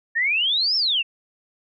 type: exponential two-way sweep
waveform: sine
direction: up then down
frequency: 1769 to 5450 to 2602 Hz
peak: -18 dBFS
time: 0.15-1.03 s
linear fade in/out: 20 ms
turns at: 0.76 s
effects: none